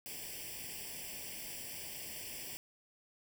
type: noise with comb filter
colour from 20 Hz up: white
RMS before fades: -45 dBFS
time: 0.06-2.57 s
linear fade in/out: 0 ms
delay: 0.38 ms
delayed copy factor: +1
effects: none